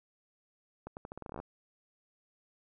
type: accelerating click train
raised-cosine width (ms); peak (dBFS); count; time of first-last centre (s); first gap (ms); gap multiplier
1; -28; 14; 0.87-1.401; 99; 0.83
effects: none

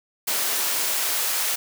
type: noise with high-pass filter sweep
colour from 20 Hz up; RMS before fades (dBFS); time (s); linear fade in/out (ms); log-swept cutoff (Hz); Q
white; -24; 0.27-1.56; 10; 320 to 610; 0.76
effects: none

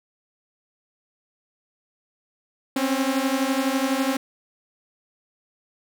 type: beating tone pair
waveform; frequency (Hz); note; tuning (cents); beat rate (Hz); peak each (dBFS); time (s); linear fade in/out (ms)
sawtooth; 261.6 / 273.6; C4 / C#4; 0 / -23; 12; -20; 2.76-4.17; 5
effects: none

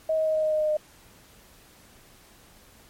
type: tone with pitch steps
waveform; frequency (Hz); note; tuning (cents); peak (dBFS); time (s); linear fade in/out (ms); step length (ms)
sine; 635 / 631.3 / 627.7 / 624.1 / 620.5 / 616.9 / 613.4 / 609.8; D#5 / D#5 / D#5 / D#5 / D#5 / D#5 / D#5 / D#5; +35 / +25 / +15 / +5 / -5 / -15 / -25 / -35; -21; 0.09-0.77; 5; 85
effects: pink hiss -54 dBFS RMS until 2.89 s + MP3 64 kbps

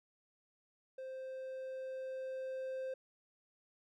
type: tone with level ramp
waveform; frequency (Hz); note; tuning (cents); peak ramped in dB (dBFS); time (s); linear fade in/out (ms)
triangle; 523.3; C5; 0; -41 to -36; 0.98-2.94; 5
effects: none

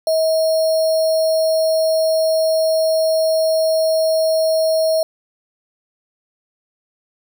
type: tone with sample-and-hold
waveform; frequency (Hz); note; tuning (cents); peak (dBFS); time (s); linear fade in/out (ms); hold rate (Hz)
sine; 640; D#5; +49; -13; 0.07-5.03; 2; 4900
effects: none

